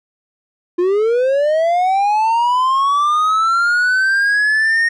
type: linear sweep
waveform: triangle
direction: up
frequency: 344.2 to 1859 Hz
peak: -10 dBFS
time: 0.78-4.89 s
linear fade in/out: 10 ms
effects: resampled to 24000 Hz